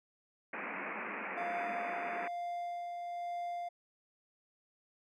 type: band-pass noise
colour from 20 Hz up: white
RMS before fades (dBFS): -41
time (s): 0.53-2.28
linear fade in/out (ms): 5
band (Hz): 180 to 2500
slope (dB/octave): 96
type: tone with tremolo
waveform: triangle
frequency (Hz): 698.5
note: F5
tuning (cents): 0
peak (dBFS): -34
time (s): 1.37-3.69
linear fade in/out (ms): 10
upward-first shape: sine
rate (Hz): 1.1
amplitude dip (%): 30
effects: none